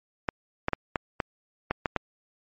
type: clicks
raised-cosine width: 0.5 ms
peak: -10 dBFS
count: 8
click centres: 0.288 / 0.684 / 0.733 / 0.958 / 1.202 / 1.71 / 1.858 / 1.963 s
effects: MP3 32 kbps